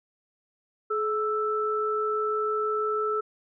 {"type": "tone pair together", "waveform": "sine", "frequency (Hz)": [427, 1320.9], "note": ["G#4", "E6"], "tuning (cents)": [48, 3], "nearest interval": "octave + minor sixth", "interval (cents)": 1955, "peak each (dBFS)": -27, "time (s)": [0.9, 3.21], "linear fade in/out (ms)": 10, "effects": []}